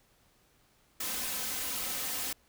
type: noise with comb filter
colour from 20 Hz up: white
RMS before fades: -35 dBFS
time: 1-2.33 s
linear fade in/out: 5 ms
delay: 3.9 ms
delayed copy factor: +0.6
effects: pink hiss -67 dBFS RMS until 2.48 s